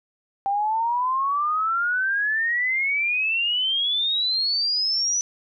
sine exponential sweep, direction up, 784 to 5980 Hz, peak -20 dBFS, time 0.46-5.21 s, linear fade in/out 0 ms, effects none

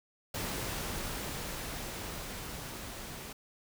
pink noise with level ramp, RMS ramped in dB -36 to -44 dBFS, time 0.34-3.33 s, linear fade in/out 5 ms, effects none

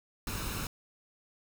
pink noise with comb filter, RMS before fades -36 dBFS, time 0.27-0.67 s, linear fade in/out 2 ms, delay 0.76 ms, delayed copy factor +0.5, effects none

